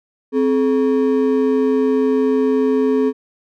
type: ring-modulated tone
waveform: triangle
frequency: 345.1 Hz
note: F4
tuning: 21 cents flat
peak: -8 dBFS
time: 0.32-3.13 s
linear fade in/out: 50 ms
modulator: 83.1 Hz
effects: none